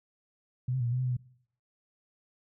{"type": "tone with pitch steps", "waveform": "sine", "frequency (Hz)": [125.8, 131.1, 120.1, 119.1, 126, 128.7, 125.8, 123.7], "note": ["B2", "C3", "B2", "A#2", "B2", "C3", "B2", "B2"], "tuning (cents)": [32, 4, -48, 38, 35, -28, 32, 3], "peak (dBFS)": -27, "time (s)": [0.68, 1.168], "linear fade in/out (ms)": 5, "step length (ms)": 61, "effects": ["noise-tail reverb RT60 0.6 s tail -20 dB re dry"]}